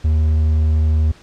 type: tone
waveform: triangle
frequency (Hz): 77.78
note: D#2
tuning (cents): 0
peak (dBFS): -10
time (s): 0.04-1.12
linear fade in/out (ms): 10
effects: pink hiss -46 dBFS RMS until 1.22 s + low-pass 6000 Hz 12 dB/octave